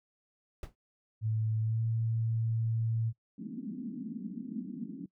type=noise with exponential decay; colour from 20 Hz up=brown; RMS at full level=-36 dBFS; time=0.63-0.75 s; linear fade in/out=1 ms; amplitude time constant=24 ms
type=tone with pitch glide; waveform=sine; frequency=110 to 113.29 Hz; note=A2 to A#2; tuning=0 to -49 cents; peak=-28 dBFS; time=1.21-3.13 s; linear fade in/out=50 ms; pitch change=+51 cents; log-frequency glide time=1.61-1.82 s
type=band-pass noise; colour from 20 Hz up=white; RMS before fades=-40 dBFS; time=3.38-5.06 s; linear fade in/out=5 ms; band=190 to 260 Hz; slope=48 dB/octave
effects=noise-tail reverb RT60 0.1 s tail -23 dB re dry